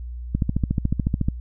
click train, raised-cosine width 5 ms, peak -8 dBFS, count 14, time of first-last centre 0.35-1.285 s, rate 13.9 Hz, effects added 60 Hz sine -30 dBFS peak until 1.4 s

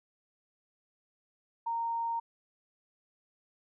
sine tone, 925 Hz, A#5, 14 cents flat, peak -30 dBFS, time 1.66-2.2 s, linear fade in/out 10 ms, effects none

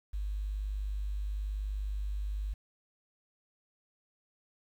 sine tone, 50.5 Hz, G#1, 48 cents flat, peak -32 dBFS, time 0.13-2.54 s, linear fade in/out 10 ms, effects 10-bit

